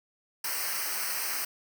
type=noise with comb filter; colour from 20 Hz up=white; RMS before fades=-32 dBFS; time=0.44-1.45 s; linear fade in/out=5 ms; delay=0.28 ms; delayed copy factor=-1; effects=none